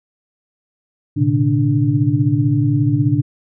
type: tone cluster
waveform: sine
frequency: 112.6 / 127.8 / 144 / 293.5 Hz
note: A2 / C3 / D3 / D4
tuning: +40 / -40 / -34 / -1 cents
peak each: -18 dBFS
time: 1.16-3.22 s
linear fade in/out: 20 ms
effects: none